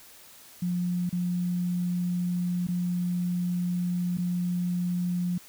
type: tone with dropouts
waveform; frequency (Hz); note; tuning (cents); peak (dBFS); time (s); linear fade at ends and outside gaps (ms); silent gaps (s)
sine; 177.4; F3; +27; -25; 0.62-5.38; 5; 1.094-1.126 / 2.67-2.685 / 4.173-4.183
effects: white hiss -51 dBFS RMS until 5.48 s